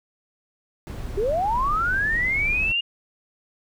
brown noise, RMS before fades -31 dBFS, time 0.87-2.72 s, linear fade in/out 0 ms
sine linear sweep, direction up, 375.2 to 2856 Hz, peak -20 dBFS, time 1.17-2.81 s, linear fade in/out 10 ms
effects none

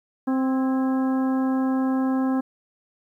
harmonic tone with a mistuned harmonic, 262.3 Hz, C4, 4 cents sharp, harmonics 1 / 2 / 3 / 4 / 5 / 6, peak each -20 / -33 / -33 / -36 / -40 / -42 dBFS, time 0.27-2.41 s, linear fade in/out 10 ms, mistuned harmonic 6, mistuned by +71 cents, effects 10-bit

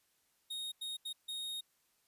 45% pulse tone bursts at uneven times, 3729 Hz, A#7, in tune, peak -39 dBFS, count 4, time 0.5-0.72 / 0.81-0.97 / 1.05-1.13 / 1.28-1.61 s, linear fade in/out 10 ms, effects white hiss -75 dBFS RMS until 2.07 s + resampled to 32000 Hz

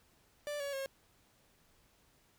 45% pulse tone with pitch steps, 587 / 563.7 / 541.4 Hz, D5 / C#5 / C#5, -1 / +29 / -41 cents, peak -37 dBFS, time 0.47-0.86 s, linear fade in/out 0 ms, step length 130 ms, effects pink hiss -69 dBFS RMS until 2.38 s

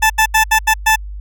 20% pulse tone bursts at uneven times, 877 Hz, A5, 6 cents flat, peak -4 dBFS, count 6, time 0.02-0.1 / 0.18-0.26 / 0.34-0.44 / 0.51-0.59 / 0.67-0.74 / 0.86-0.96 s, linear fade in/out 10 ms, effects added 50 Hz sine -25 dBFS peak until 1.2 s

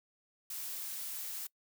blue noise, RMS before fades -41 dBFS, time 0.5-1.47 s, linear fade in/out 5 ms, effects noise-tail reverb RT60 0.1 s tail -23 dB re dry

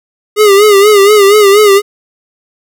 square tone with vibrato, 409.3 Hz, G#4, 25 cents flat, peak -3 dBFS, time 0.36-1.82 s, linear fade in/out 50 ms, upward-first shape sine, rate 4.2 Hz, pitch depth 80 cents each way, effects none

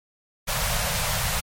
pink band-stop noise, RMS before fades -25 dBFS, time 0.47-1.41 s, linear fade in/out 20 ms, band 180 to 510 Hz, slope 48 dB/octave, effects MP3 64 kbps

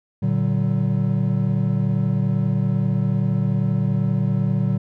triangle chord, Bb augmented, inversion none, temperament equal with one note detuned, 116.54 / 146.83 / 189.21 Hz, Bb2 / D3 / F#3, 0 / 0 / +39 cents, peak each -20 dBFS, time 0.22-4.78 s, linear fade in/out 10 ms, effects none

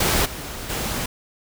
pink noise with level steps, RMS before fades -19 / -33 / -26 dBFS, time 0-1.06 s, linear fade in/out 5 ms, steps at 0.25 / 0.69 s, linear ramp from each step 10 ms, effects none

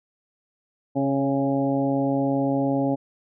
harmonic tone with a mistuned harmonic, 137.4 Hz, C#3, 15 cents flat, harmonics 1 / 2 / 3 / 4 / 5 / 6, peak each -29 / -22 / -33 / -27 / -32 / -32 dBFS, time 0.95-2.96 s, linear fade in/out 20 ms, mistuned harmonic 4, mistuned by +16 cents, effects none

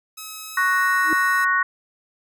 5% pulse tone with pitch glide, 1282 to 1308.9 Hz, E6 to E6, -49 to -13 cents, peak -22 dBFS, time 0.17-1.45 s, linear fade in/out 10 ms, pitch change +36 cents, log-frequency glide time 0.46-0.91 s
sine chord, F# major, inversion second, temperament equal, 1108.7 / 1480 / 1864.7 Hz, C#6 / F#6 / A#6, 0 / 0 / 0 cents, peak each -21 dBFS, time 0.57-1.63 s, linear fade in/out 5 ms
sine tone with exponential growth, 317.7 Hz, D#4, 36 cents sharp, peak -19 dBFS, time 1.01-1.13 s, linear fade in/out 1 ms, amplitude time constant 24 ms
effects none

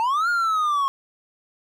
triangle linear two-way sweep, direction up then down, 869 to 1433 to 1082 Hz, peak -17 dBFS, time 0-0.88 s, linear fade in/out 0 ms, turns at 0.29 s, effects none

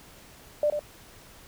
sine tone with echo, 594 Hz, D5, 20 cents sharp, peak -20 dBFS, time 0.63-0.7 s, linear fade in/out 2 ms, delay 93 ms, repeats 1, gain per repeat -6 dB, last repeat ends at 0.793 s, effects pink hiss -51 dBFS RMS until 1.47 s

